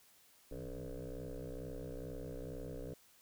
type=tone with frequency modulation; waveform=sine; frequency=220.1 Hz; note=A3; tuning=1 cent sharp; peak=-40 dBFS; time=0.51-2.94 s; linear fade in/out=5 ms; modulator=62.2 Hz; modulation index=5.4; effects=tanh soft clip ceiling -40 dBFS + white hiss -66 dBFS RMS until 3.21 s